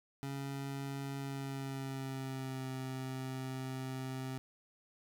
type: tone with pitch glide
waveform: 25% pulse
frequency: 138 to 131.16 Hz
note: C#3 to C3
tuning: -7 to +5 cents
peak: -35 dBFS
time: 0.23-4.38 s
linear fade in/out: 0 ms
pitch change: -88 cents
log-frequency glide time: 1.18-2.68 s
effects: none